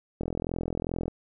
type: click train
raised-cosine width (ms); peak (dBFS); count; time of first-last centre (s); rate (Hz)
2; -17; 38; 0.21-1.081; 42.5
effects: none